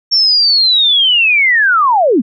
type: linear sweep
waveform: sine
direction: down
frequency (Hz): 5490 to 192.1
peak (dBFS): -7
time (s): 0.11-2.22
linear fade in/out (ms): 20
effects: none